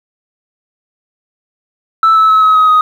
sine tone with pitch steps, 1318.5 / 1304.9 / 1291.4 / 1278 / 1264.8 / 1251.7 Hz, E6 / E6 / E6 / D#6 / D#6 / D#6, 0 / -18 / -36 / +46 / +28 / +10 cents, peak -3 dBFS, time 2.03-2.81 s, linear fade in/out 2 ms, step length 130 ms, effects tanh soft clip ceiling -3 dBFS + 7-bit

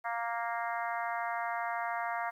harmonic tone, 233.1 Hz, A#3, in tune, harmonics 3 / 4 / 5 / 6 / 7 / 8 / 9, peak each -36 / -38 / -40 / -42 / -43 / -44 / -45 dBFS, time 0.04-2.31 s, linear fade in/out 20 ms, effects 11-bit

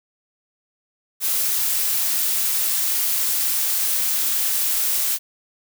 blue noise, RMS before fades -21 dBFS, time 1.2-5.19 s, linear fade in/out 50 ms, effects none

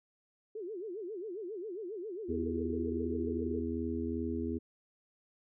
sine tone with vibrato, 392.7 Hz, G4, 3 cents sharp, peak -38 dBFS, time 0.55-3.61 s, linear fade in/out 5 ms, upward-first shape sine, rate 7.4 Hz, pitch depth 240 cents each way
harmonic tone, 82.6 Hz, E2, 4 cents sharp, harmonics 1 / 3 / 4 / 5, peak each -40 / -36 / -38 / -40 dBFS, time 2.28-4.59 s, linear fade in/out 20 ms
effects none

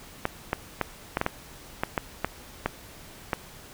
clicks, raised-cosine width 0.5 ms, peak -9 dBFS, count 11, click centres 0.254 / 0.531 / 0.813 / 1.171 / 1.214 / 1.264 / 1.835 / 1.978 / 2.246 / 2.66 / 3.332 s, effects pink hiss -47 dBFS RMS until 3.73 s

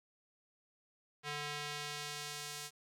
square tone with band-pass filter sweep, 147.3 Hz, D3, 6 cents sharp, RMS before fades -43 dBFS, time 1.23-2.71 s, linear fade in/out 50 ms, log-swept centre 2600 to 7400 Hz, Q 0.71, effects none

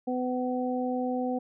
harmonic tone, 251.5 Hz, B3, 32 cents sharp, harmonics 1 / 2 / 3, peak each -29 / -32 / -34 dBFS, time 0.07-1.39 s, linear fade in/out 10 ms, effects none

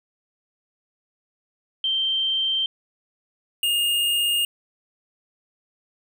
sine / square tone pair in turn, 3136 / 2834 Hz, G7 / F7, 0 / +25 cents, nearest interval major second, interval 175 cents, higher first, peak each -20 dBFS, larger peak neither, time 1.84-2.66 / 3.63-4.45 s, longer neither, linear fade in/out 2 ms, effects none

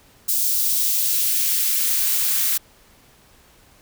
blue noise with high-pass filter sweep, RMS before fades -20 dBFS, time 0.28-2.58 s, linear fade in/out 10 ms, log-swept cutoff 5100 to 980 Hz, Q 0.81, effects pink hiss -53 dBFS RMS until 3.81 s

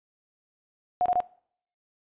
sine tone bursts, 721 Hz, F#5, 45 cents flat, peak -20 dBFS, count 3, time 1.01-1.203 s, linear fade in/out 0 ms, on 47 ms, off 26 ms, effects noise-tail reverb RT60 0.6 s tail -22 dB re dry + resampled to 8000 Hz

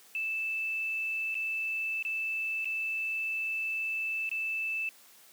sine tone with dropouts, 2637 Hz, E7, in tune, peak -30 dBFS, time 0.15-4.89 s, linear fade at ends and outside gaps 1 ms, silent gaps 1.344-1.352 / 2.026-2.05 / 2.646-2.655 / 4.292-4.314 s, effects white hiss -57 dBFS RMS until 5.32 s + high-pass 200 Hz 12 dB/octave

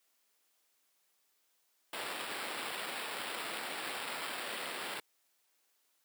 white noise with sample-and-hold, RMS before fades -40 dBFS, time 1.93-5 s, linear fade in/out 2 ms, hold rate 6300 Hz, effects white hiss -75 dBFS RMS until 6.04 s + high-pass 300 Hz 12 dB/octave

